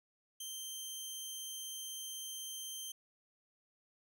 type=tone; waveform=15% pulse; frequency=3136 Hz; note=G7; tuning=in tune; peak=-35 dBFS; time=0.4-2.92 s; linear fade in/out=5 ms; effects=none